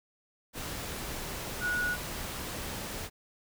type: tone in noise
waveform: sine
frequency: 1459 Hz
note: F#6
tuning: 25 cents flat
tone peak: -28 dBFS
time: 1.6-1.97 s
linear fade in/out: 50 ms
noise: pink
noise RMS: -38 dBFS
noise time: 0.53-3.1 s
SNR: +7 dB
effects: none